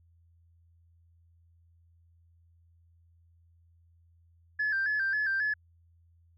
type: tone with vibrato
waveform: sine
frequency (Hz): 1642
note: G#6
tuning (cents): -20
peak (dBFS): -25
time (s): 4.59-5.54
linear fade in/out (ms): 10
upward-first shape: square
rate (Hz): 3.7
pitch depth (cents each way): 72
effects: tanh soft clip ceiling -23 dBFS + added 84 Hz sine -60 dBFS peak until 6.37 s